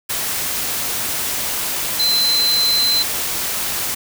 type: tone in noise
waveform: sine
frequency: 4071 Hz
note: C8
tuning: 48 cents flat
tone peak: -14 dBFS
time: 1.99-3.03 s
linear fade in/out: 10 ms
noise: white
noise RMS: -22 dBFS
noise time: 0.09-3.95 s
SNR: +5 dB
effects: none